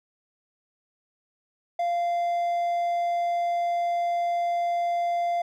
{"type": "tone", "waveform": "triangle", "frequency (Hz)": 693, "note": "F5", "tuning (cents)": -14, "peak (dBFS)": -21, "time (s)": [1.79, 5.42], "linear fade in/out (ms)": 5, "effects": []}